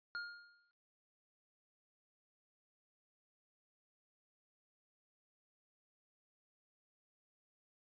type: tone with exponential decay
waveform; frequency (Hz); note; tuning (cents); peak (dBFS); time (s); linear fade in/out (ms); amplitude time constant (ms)
square; 1416; F6; +23; -39; 0.15-0.71; 0; 120
effects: noise-tail reverb RT60 0.4 s tail -23 dB re dry + resampled to 11025 Hz